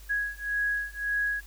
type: beating tone pair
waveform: sine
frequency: 1661.2 / 1663 Hz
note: G#6 / G#6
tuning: 0 / +2 cents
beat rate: 1.8 Hz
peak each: -30 / -30 dBFS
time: 0.09-1.41 s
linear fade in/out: 20 ms
effects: added 50 Hz sine -45 dBFS peak until 1.46 s + white hiss -54 dBFS RMS until 1.46 s